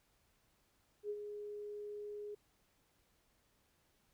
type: tone with ADSR envelope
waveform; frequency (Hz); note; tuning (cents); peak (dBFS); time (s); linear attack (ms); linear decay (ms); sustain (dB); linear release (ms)
sine; 415.3; G#4; 0; -36; 1.03-2.35; 68; 54; -7; 8
effects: pink hiss -75 dBFS RMS until 4.13 s